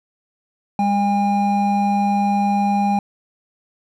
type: tone pair together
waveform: triangle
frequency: 202.2 / 808.8 Hz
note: G#3 / G#5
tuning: -46 / -46 cents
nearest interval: 2 octaves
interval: 2400 cents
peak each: -16 dBFS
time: 0.79-2.99 s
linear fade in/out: 2 ms
effects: none